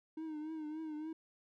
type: tone with vibrato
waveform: triangle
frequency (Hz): 310.8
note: D#4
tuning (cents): -2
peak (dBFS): -38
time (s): 0.17-1.13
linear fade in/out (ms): 5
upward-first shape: triangle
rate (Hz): 3.5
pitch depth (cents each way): 68
effects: none